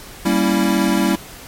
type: chord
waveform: square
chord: G diminished seventh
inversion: none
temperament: equal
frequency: 196 / 233.1 / 277.2 / 329.6 Hz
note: G3 / Bb3 / Db4 / Fb4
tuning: 0 / 0 / 0 / 0 cents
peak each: -19 / -22 / -22 / -20 dBFS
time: 0.25-1.16 s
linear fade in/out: 10 ms
effects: pink hiss -37 dBFS RMS until 1.47 s + MP3 64 kbps